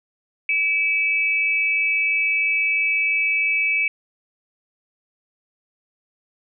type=tone pair together; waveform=sine; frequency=2300 / 2603 Hz; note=D7 / E7; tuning=-37 / -22 cents; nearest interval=major second; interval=215 cents; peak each=-19 / -22 dBFS; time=0.49-3.88 s; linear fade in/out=2 ms; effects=none